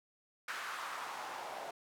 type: noise with band-pass filter sweep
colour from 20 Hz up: white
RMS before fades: -43 dBFS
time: 0.48-1.71 s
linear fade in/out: 5 ms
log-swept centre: 1500 to 680 Hz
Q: 2.4
effects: none